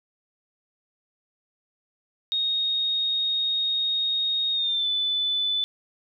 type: tone with pitch glide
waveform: sine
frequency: 3729 to 3499 Hz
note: A#7 to A7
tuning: 0 to -10 cents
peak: -22 dBFS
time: 2.32-5.64 s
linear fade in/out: 0 ms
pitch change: -110 cents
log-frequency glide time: 4.52-4.88 s
effects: none